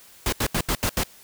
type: noise bursts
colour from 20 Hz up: pink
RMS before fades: -23 dBFS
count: 6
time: 0.26-1.035 s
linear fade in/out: 2 ms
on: 65 ms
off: 77 ms
effects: white hiss -50 dBFS RMS until 1.23 s